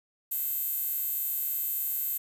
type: tone with high-pass filter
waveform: 10% pulse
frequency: 523.3 Hz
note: C5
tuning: in tune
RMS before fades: -31 dBFS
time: 0.31-2.18 s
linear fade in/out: 10 ms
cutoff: 12000 Hz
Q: 3.4
effects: 9-bit